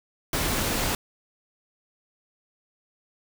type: noise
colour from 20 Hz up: pink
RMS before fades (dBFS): -26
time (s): 0.33-0.95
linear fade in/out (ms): 2
effects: none